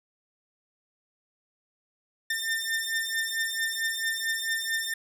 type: beating tone pair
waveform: sawtooth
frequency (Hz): 1800 / 1804.5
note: A6 / A6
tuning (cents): +39 / +43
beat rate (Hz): 4.5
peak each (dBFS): -27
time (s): 2.3-4.94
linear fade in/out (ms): 5
effects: none